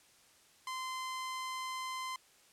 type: tone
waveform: sawtooth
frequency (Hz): 1035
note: C6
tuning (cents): -19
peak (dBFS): -34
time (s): 0.67-2.16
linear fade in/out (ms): 2
effects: white hiss -64 dBFS RMS until 2.52 s + low-pass 10000 Hz 12 dB/octave